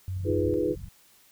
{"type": "tone", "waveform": "sine", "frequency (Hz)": 93.3, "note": "F#2", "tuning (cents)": 15, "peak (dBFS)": -29, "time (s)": [0.08, 0.54], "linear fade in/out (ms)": 0}
{"type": "low-pass noise", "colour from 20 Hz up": "white", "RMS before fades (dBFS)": -40, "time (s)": [0.16, 0.89], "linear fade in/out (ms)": 10, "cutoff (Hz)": 170, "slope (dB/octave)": 48}
{"type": "chord", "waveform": "sine", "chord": "F half-diminished seventh", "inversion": "third", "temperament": "equal", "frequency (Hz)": [311.1, 349.2, 415.3, 493.9], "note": ["Eb4", "F4", "Ab4", "Cb5"], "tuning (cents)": [0, 0, 0, 0], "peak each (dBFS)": -29, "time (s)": [0.24, 0.76], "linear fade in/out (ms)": 50}
{"effects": ["white hiss -59 dBFS RMS until 1.31 s"]}